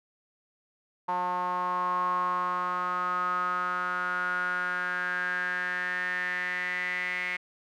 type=tone with band-pass filter sweep; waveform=sawtooth; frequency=180 Hz; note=F#3; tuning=47 cents flat; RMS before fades=-30 dBFS; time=1.08-7.37 s; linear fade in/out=10 ms; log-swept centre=950 to 2100 Hz; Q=9.6; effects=none